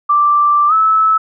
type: tone with pitch glide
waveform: sine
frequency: 1174.7 to 1303.4 Hz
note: D6 to E6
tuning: 0 to -20 cents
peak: -8 dBFS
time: 0.09-1.18 s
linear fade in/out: 10 ms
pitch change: +180 cents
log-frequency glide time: 0.68-0.73 s
effects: none